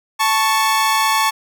sawtooth tone pair together, 880 / 1108.7 Hz, A5 / C#6, 0 / 0 cents, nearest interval major third, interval 400 cents, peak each -13 dBFS, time 0.19-1.31 s, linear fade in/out 20 ms, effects none

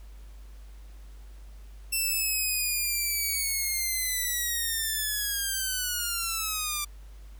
5% pulse linear sweep, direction down, 2685 to 1174.7 Hz, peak -17 dBFS, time 1.92-6.85 s, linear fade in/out 10 ms, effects added 50 Hz sine -43 dBFS peak until 7.39 s + pink hiss -60 dBFS RMS until 7.39 s

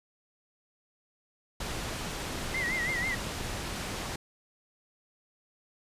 pink low-pass noise, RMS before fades -36 dBFS, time 1.6-4.16 s, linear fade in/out 5 ms, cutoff 8700 Hz, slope 12 dB/octave
sine tone with vibrato, 2000 Hz, B6, 21 cents sharp, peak -29 dBFS, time 2.54-3.15 s, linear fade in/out 5 ms, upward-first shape sine, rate 6.1 Hz, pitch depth 100 cents each way
effects resampled to 32000 Hz

